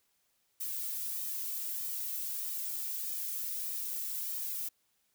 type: noise with flanger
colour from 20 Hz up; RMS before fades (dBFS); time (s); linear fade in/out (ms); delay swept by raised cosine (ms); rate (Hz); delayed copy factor
violet; -37; 0.6-4.69; 10; 1.6 to 2.27; 1.6; +0.6
effects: white hiss -75 dBFS RMS until 5.14 s